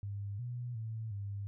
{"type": "tone with pitch steps", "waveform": "sine", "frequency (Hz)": [100.8, 121.9, 111.3, 100.5], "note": ["G2", "B2", "A2", "G2"], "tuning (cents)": [49, -22, 20, 44], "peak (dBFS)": -37, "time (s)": [0.03, 1.47], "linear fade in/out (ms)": 0, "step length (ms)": 360, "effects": []}